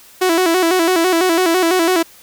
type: tone with vibrato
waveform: sawtooth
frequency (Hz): 350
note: F4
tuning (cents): +4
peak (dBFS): -8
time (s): 0.21-2.03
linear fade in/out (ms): 10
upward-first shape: square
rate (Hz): 6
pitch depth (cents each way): 96
effects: white hiss -44 dBFS RMS until 2.22 s